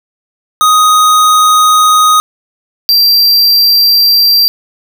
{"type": "tone pair in turn", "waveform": "square", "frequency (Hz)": [1249, 4716], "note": ["D#6", "D8"], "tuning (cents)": [6, 6], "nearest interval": "octave + major seventh", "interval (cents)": 2300, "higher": "second", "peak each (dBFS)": -5, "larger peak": "neither", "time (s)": [[0.61, 2.2], [2.89, 4.48]], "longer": "neither", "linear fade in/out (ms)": 0, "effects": []}